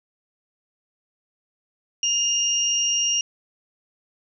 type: tone pair together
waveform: sine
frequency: 2823 / 5674 Hz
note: F7 / F8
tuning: +18 / +27 cents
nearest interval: octave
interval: 1209 cents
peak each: -22 dBFS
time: 2.03-3.21 s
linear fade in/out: 2 ms
effects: none